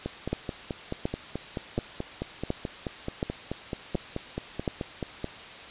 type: two click trains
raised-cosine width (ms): 2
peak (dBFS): -13 / -17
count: 7 / 25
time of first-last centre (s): 0.33-4.678 / 0.06-5.244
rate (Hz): 1.38 / 4.63
effects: white hiss -43 dBFS RMS until 5.7 s + resampled to 8000 Hz